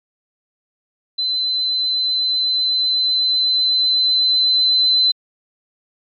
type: tone with level ramp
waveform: sine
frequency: 4046 Hz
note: B7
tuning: 41 cents sharp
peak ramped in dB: -17 to -11 dBFS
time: 1.18-5.12 s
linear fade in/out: 10 ms
effects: MP3 64 kbps